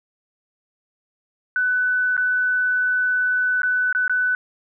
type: tone with dropouts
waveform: sine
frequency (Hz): 1497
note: F#6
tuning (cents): +20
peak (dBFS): -17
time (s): 1.56-4.35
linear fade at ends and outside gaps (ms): 1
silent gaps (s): 2.167-2.177 / 3.619-3.632 / 3.927-3.949 / 4.079-4.096
effects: none